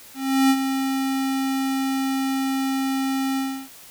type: tone with ADSR envelope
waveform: square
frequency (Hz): 268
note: C4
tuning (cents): +42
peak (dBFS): -14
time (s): 0.14-3.69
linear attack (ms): 360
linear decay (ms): 56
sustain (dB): -8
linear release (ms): 310
effects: white hiss -45 dBFS RMS until 3.9 s